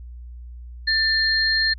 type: tone pair together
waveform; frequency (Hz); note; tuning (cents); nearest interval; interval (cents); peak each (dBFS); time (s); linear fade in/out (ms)
sine; 1780 / 4207; A6 / C8; +20 / +9; octave + minor third; 1489; -20; 0.87-1.74; 10
effects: added 60 Hz sine -35 dBFS peak until 1.78 s